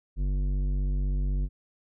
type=tone with tanh clipping; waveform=triangle; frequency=48.02 Hz; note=G1; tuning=35 cents flat; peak=-26 dBFS; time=0.16-1.49 s; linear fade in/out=50 ms; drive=16 dB; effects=none